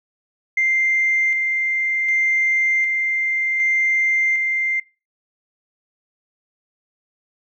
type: tone with tremolo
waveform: sine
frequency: 2093 Hz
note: C7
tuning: in tune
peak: -14 dBFS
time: 0.57-4.8 s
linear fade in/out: 5 ms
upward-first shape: square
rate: 0.66 Hz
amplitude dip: 30%
effects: noise-tail reverb RT60 0.3 s tail -23 dB re dry + tanh soft clip ceiling -10 dBFS